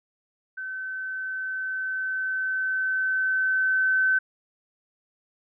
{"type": "tone with level ramp", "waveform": "sine", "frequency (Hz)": 1529, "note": "G6", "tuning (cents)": -44, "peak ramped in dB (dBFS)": [-31, -18], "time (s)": [0.57, 4.19], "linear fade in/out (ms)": 10, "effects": []}